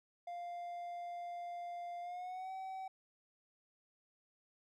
triangle tone with pitch glide, 698.5 to 761.7 Hz, F5 to G5, 0 to -50 cents, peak -40 dBFS, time 0.27-2.88 s, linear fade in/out 5 ms, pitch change +150 cents, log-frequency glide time 2.01-2.52 s, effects none

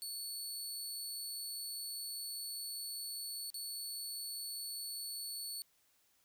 20% pulse tone with dropouts, 4435 Hz, C#8, in tune, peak -35 dBFS, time 0.02-5.62 s, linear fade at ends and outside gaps 0 ms, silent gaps 3.502-3.543 s, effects white hiss -73 dBFS RMS until 6.24 s

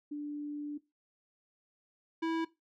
sine / square tone pair in turn, 293.7 / 327.1 Hz, D4 / E4, 0 / -13 cents, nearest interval major second, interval 187 cents, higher second, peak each -35 / -31 dBFS, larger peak second, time 0.11-0.78 / 2.22-2.45 s, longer first, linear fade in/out 10 ms, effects noise-tail reverb RT60 0.2 s tail -17 dB re dry + low-pass 3000 Hz 12 dB/octave

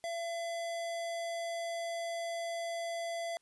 square tone, 675 Hz, E5, 41 cents sharp, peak -36 dBFS, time 0.04-3.37 s, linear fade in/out 0 ms, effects white hiss -75 dBFS RMS until 3.41 s + resampled to 24000 Hz

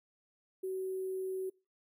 sine tone with sample-and-hold, 377.3 Hz, F#4, 34 cents sharp, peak -34 dBFS, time 0.63-1.5 s, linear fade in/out 10 ms, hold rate 11025 Hz, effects noise-tail reverb RT60 0.3 s tail -24 dB re dry

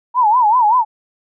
sine tone with vibrato, 920 Hz, A#5, 23 cents flat, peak -9 dBFS, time 0.14-0.85 s, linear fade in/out 50 ms, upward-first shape sine, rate 5.2 Hz, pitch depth 180 cents each way, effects none

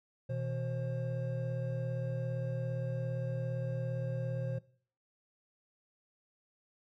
triangle tone cluster, 123.7 / 161.2 / 532 Hz, B2 / E3 / C5, +3 / -38 / +29 cents, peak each -33 / -40 / -38 dBFS, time 0.29-4.59 s, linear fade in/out 10 ms, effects noise-tail reverb RT60 0.5 s tail -20 dB re dry

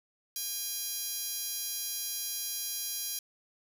10% pulse tone with high-pass filter, 810 Hz, G#5, 43 cents flat, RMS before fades -36 dBFS, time 0.36-3.19 s, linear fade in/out 2 ms, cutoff 7000 Hz, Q 1.7, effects 9-bit

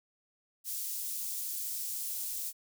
white high-pass noise, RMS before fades -37 dBFS, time 0.64-2.53 s, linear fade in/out 50 ms, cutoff 6600 Hz, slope 12 dB/octave, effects none

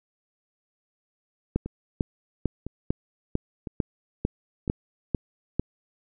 two click trains, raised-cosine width 3 ms, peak -10 / -20 dBFS, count 10 / 4, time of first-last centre 1.56-5.596 / 1.66-4.678 s, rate 2.23 / 0.994 Hz, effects none

